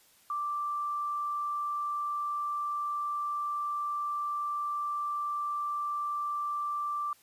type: tone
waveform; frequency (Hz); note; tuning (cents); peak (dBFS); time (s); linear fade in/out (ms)
sine; 1174.7; D6; 0; -30; 0.3-7.13; 2
effects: white hiss -62 dBFS RMS until 7.22 s + resampled to 32000 Hz

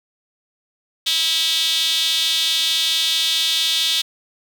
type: tone with high-pass filter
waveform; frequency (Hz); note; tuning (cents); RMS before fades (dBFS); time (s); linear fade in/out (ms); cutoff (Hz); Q
sawtooth; 324.5; E4; -27; -19; 1.06-4.02; 10; 3500; 5.2
effects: none

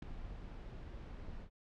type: noise with ADSR envelope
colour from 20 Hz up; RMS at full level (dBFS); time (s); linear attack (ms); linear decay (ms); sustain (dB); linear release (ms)
brown; -35; 0.02-1.5; 6; 4; -12; 83
effects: low-pass 4000 Hz 12 dB/octave

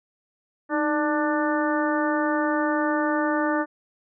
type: harmonic tone with a mistuned harmonic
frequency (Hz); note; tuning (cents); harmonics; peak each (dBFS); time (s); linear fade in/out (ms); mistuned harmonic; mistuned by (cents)
296.4; D4; +16; 1 / 2 / 3 / 4 / 5 / 6; -24 / -27 / -29 / -30 / -31 / -32; 0.69-3.66; 50; 1; +68
effects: none

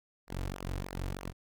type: tone with flanger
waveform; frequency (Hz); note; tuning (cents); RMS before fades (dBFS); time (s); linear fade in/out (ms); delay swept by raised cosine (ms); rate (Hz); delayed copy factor
sawtooth; 46.25; F#1; 0; -38; 0.27-1.33; 50; 0.25 to 5.35; 3.2; -0.8
effects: none

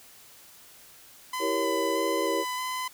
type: tone with vibrato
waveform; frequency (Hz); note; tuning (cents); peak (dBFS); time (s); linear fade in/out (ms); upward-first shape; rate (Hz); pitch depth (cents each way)
sawtooth; 1009; B5; +37; -26; 1.33-2.88; 5; square; 1.6; 11
type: chord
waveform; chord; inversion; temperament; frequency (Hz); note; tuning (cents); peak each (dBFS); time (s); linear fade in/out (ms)
sine; E diminished seventh; none; equal with one note detuned; 329.6 / 392 / 470.2 / 554.4; E4 / G4 / Bb4 / Db5; 0 / 0 / +15 / 0; -31; 1.39-2.45; 50
effects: white hiss -52 dBFS RMS until 2.93 s

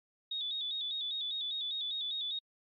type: tone with vibrato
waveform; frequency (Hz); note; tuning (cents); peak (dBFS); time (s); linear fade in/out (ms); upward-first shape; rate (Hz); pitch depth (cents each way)
sine; 3606; A7; +42; -34; 0.31-2.39; 5; square; 5; 64
effects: AAC 32 kbps

